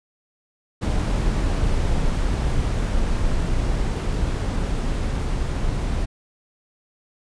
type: noise with level ramp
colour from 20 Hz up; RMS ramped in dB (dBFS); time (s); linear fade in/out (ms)
brown; -20 to -23; 0.81-6.06; 20
effects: resampled to 22050 Hz